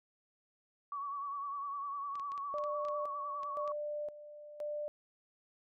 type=tone with vibrato; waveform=sine; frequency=1129 Hz; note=C#6; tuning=31 cents sharp; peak=-37 dBFS; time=0.92-3.72 s; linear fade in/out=2 ms; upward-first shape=triangle; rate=9.9 Hz; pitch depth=59 cents each way
type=clicks; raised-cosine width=0.2 ms; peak=-36 dBFS; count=10; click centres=2.155 / 2.197 / 2.319 / 2.378 / 2.584 / 2.639 / 2.851 / 2.885 / 3.433 / 3.677 s
type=tone with tremolo; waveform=sine; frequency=594 Hz; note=D5; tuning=20 cents sharp; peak=-36 dBFS; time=2.54-4.88 s; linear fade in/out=0 ms; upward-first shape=square; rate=0.97 Hz; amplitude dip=75%
effects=none